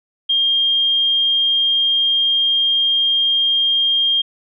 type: tone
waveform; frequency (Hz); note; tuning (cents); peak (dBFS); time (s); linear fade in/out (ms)
sine; 3214; G7; +43; -13; 0.29-4.22; 10
effects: none